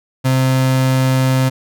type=tone; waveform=35% pulse; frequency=130.81 Hz; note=C3; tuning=in tune; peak=-10 dBFS; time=0.24-1.5 s; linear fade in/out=20 ms; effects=none

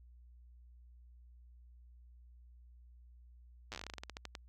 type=slowing click train; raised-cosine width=0.2 ms; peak=-26 dBFS; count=18; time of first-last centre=3.72-4.352 s; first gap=8 ms; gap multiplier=1.17; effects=added 60 Hz sine -56 dBFS peak until 4.48 s

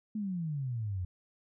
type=exponential sweep; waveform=sine; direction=down; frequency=220 to 87.31 Hz; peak=-32 dBFS; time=0.15-1.05 s; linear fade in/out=5 ms; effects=none

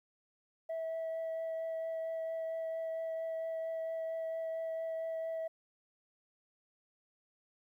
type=tone with vibrato; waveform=sine; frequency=651 Hz; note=E5; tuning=22 cents flat; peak=-33 dBFS; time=0.69-5.48 s; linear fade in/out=10 ms; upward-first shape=triangle; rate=4.4 Hz; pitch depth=10 cents each way; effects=tanh soft clip ceiling -34 dBFS + 12-bit

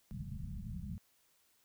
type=low-pass noise; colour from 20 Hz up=white; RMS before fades=-43 dBFS; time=0.11-0.98 s; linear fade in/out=0 ms; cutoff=210 Hz; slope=96 dB/octave; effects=white hiss -72 dBFS RMS until 1.64 s

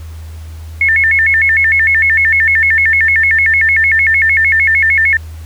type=tone with vibrato; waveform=sine; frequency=1975.5 Hz; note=B6; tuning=in tune; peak=-7 dBFS; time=0.81-5.17 s; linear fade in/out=2 ms; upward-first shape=square; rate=6.6 Hz; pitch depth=170 cents each way; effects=added 80 Hz sine -25 dBFS peak until 5.45 s + pink hiss -42 dBFS RMS until 5.45 s

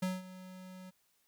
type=tone with ADSR envelope; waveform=square; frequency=185.3 Hz; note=F#3; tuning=3 cents sharp; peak=-31 dBFS; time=0.02-0.91 s; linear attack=9 ms; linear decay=190 ms; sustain=-17 dB; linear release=20 ms; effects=white hiss -74 dBFS RMS until 1.27 s

